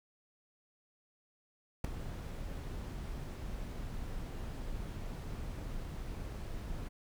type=noise with ADSR envelope; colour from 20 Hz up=brown; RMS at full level=-25 dBFS; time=1.84-6.89 s; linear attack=7 ms; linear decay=3 ms; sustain=-16 dB; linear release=17 ms; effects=none